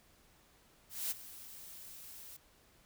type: noise with ADSR envelope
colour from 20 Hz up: blue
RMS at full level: -35 dBFS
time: 0.89-2.37 s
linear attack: 220 ms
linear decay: 18 ms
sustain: -16 dB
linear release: 9 ms
effects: pink hiss -66 dBFS RMS until 2.85 s